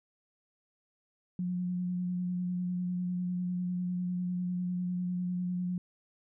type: tone with vibrato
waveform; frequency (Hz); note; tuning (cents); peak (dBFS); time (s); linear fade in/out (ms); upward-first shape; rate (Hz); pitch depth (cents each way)
sine; 179.5; F3; +48; -30; 1.39-5.78; 2; square; 10; 13
effects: none